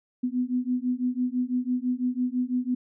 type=beating tone pair; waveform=sine; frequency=246.9 / 252.9 Hz; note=B3 / B3; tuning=0 / +41 cents; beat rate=6 Hz; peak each=-27 dBFS; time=0.23-2.75 s; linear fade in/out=10 ms; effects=none